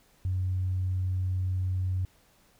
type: tone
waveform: sine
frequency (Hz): 92.5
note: F#2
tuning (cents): 0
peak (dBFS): -25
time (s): 0.25-2.05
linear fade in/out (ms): 0
effects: tanh soft clip ceiling -21 dBFS + pink hiss -63 dBFS RMS until 2.59 s